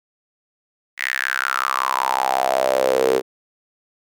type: tone with high-pass filter sweep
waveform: sawtooth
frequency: 65.41 Hz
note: C2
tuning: in tune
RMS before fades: -20 dBFS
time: 0.97-3.22 s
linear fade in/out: 50 ms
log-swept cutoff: 2000 to 410 Hz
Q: 6.8
effects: none

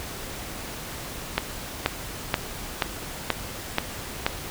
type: click train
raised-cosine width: 0.3 ms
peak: -4 dBFS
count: 7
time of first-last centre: 1.38-4.265 s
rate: 2.08 Hz
effects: pink hiss -36 dBFS RMS until 4.5 s

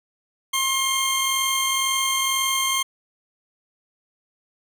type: tone pair together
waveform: 20% pulse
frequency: 1069 / 3165 Hz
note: C6 / G7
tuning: +37 / +16 cents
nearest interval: octave + perfect fifth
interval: 1879 cents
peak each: -18 dBFS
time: 0.53-2.83 s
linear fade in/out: 10 ms
effects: none

